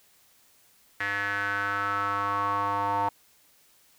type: tone with band-pass filter sweep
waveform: square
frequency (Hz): 100.8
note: G2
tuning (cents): +49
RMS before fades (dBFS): -28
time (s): 1-3.09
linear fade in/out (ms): 5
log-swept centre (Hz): 1800 to 910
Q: 5.9
effects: white hiss -61 dBFS RMS until 3.98 s